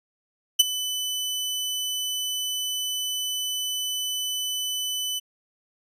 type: tone with ADSR envelope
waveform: sawtooth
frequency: 3000 Hz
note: F#7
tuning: 23 cents sharp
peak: -7 dBFS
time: 0.59-5.2 s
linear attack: 11 ms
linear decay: 22 ms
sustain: -16 dB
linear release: 21 ms
effects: resampled to 32000 Hz